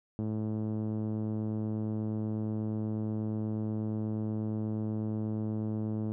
5% pulse tone with low-pass filter, 108.3 Hz, A2, 27 cents flat, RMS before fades -33 dBFS, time 0.19-6.12 s, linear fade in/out 0 ms, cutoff 230 Hz, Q 1.1, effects none

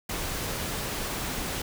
pink noise, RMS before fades -32 dBFS, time 0.09-1.62 s, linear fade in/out 5 ms, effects none

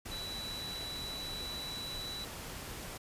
sine tone in noise, 3945 Hz, B7, 3 cents flat, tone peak -40 dBFS, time 0.11-2.25 s, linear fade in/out 10 ms, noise pink, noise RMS -44 dBFS, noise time 0.05-2.98 s, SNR +1 dB, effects resampled to 32000 Hz

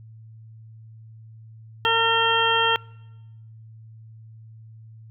harmonic tone, 455.9 Hz, A#4, 39 cents flat, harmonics 1 / 2 / 3 / 4 / 6 / 7, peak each -26 / -23 / -24 / -27 / -26 / -23 dBFS, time 1.85-2.76 s, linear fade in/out 0 ms, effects noise-tail reverb RT60 1.0 s tail -25 dB re dry + added 111 Hz sine -42 dBFS peak until 5.1 s

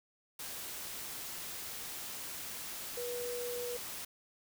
sine tone in noise, 486.1 Hz, B4, 28 cents flat, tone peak -37 dBFS, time 2.97-3.77 s, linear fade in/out 5 ms, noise white, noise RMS -43 dBFS, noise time 0.39-4.05 s, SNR +3 dB, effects none

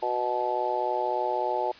harmonic tone, 123.47 Hz, B2, in tune, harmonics 3 / 4 / 5 / 6 / 7, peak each -33 / -33 / -31 / -34 / -28 dBFS, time 0.02-1.72 s, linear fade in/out 10 ms, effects white hiss -49 dBFS RMS until 1.79 s + resampled to 11025 Hz

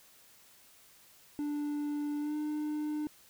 triangle tone with pitch glide, 293.7 to 301.3 Hz, D4 to D4, 0 to +44 cents, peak -30 dBFS, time 1.39-3.07 s, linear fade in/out 0 ms, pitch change +44 cents, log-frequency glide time 2.19-2.35 s, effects white hiss -60 dBFS RMS until 3.29 s

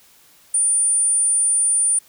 sine tone, 9280 Hz, D9, 22 cents flat, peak -13 dBFS, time 0.54-1.99 s, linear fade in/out 5 ms, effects tanh soft clip ceiling -12 dBFS + white hiss -52 dBFS RMS until 2.08 s

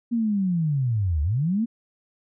sine linear two-way sweep, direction down then up, 240 to 69.9 to 240 Hz, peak -20 dBFS, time 0.11-1.66 s, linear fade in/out 20 ms, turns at 1.22 s, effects none

